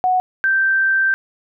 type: tone pair in turn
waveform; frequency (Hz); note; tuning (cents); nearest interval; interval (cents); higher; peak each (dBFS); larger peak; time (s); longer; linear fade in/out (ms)
sine; 738 / 1563.8; F#5 / G6; -5 / -5; octave + minor second; 1300; second; -13; neither; 0.04-0.2 / 0.44-1.14; second; 0
effects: none